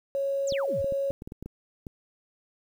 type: tone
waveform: sine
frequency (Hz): 552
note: C#5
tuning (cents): -7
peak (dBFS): -25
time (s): 0.15-1.11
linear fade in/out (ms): 0
type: exponential sweep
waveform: sine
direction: down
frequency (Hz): 8040 to 72.1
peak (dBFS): -34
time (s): 0.47-0.82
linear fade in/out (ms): 5
type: clicks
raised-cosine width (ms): 3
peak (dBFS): -25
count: 10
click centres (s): 0.523 / 0.844 / 0.923 / 1.105 / 1.221 / 1.275 / 1.321 / 1.426 / 1.46 / 1.868
effects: 9-bit